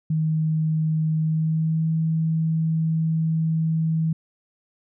sine tone with pitch glide, 157.5 to 160.81 Hz, D#3 to E3, +21 to -43 cents, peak -19 dBFS, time 0.1-4.13 s, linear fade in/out 5 ms, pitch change +36 cents, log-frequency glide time 1.17-1.9 s, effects none

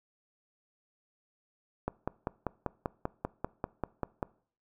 click train, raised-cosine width 1 ms, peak -17 dBFS, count 13, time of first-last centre 1.88-4.228 s, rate 5.11 Hz, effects noise-tail reverb RT60 0.5 s tail -22 dB re dry

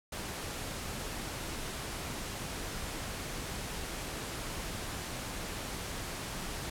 pink noise, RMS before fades -39 dBFS, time 0.12-6.7 s, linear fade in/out 5 ms, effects low-pass 12000 Hz 12 dB/octave

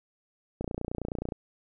click train, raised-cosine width 2 ms, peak -19 dBFS, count 22, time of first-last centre 0.61-1.322 s, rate 29.5 Hz, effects none

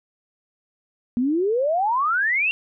sine exponential sweep, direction up, 233.1 to 2794 Hz, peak -18 dBFS, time 1.17-2.51 s, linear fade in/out 0 ms, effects none

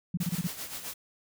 sine tone bursts, 174.61 Hz, F3, in tune, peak -26 dBFS, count 6, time 0.14-0.473 s, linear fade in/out 5 ms, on 33 ms, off 27 ms
white noise with tremolo, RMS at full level -37 dBFS, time 0.2-0.94 s, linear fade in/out 10 ms, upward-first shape sine, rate 7.7 Hz, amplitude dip 60%
effects none

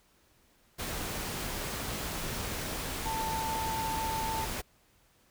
sine tone in noise, 890 Hz, A5, 20 cents sharp, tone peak -32 dBFS, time 3.05-4.46 s, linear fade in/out 20 ms, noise pink, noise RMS -36 dBFS, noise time 0.78-4.62 s, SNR +1 dB, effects pink hiss -66 dBFS RMS until 5.3 s

